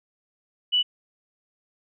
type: tone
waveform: sine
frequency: 2960 Hz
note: F#7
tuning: in tune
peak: -18 dBFS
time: 0.72-0.83 s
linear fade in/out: 20 ms
effects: none